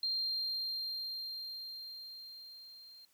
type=tone with level ramp; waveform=triangle; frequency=4186 Hz; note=C8; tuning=in tune; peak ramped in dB=-28 to -52 dBFS; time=0.03-3.05 s; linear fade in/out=2 ms; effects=tanh soft clip ceiling -30 dBFS + white hiss -71 dBFS RMS until 3.13 s